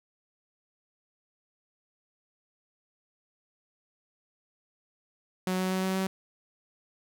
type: tone with pitch steps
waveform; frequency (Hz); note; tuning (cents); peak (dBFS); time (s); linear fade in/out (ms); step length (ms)
sawtooth; 185 / 186.29 / 187.58 / 188.89 / 190.2; F#3 / F#3 / F#3 / F#3 / F#3; 0 / +12 / +24 / +36 / +48; -23; 5.47-6.07; 2; 120
effects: none

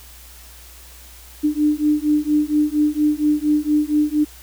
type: beating tone pair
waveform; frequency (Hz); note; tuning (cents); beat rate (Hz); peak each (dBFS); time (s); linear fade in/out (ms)
sine; 297.7 / 302; D4 / D4; +24 / +48; 4.3; -18; 1.43-4.25; 20
effects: added 60 Hz sine -43 dBFS peak until 4.42 s + white hiss -44 dBFS RMS until 4.42 s

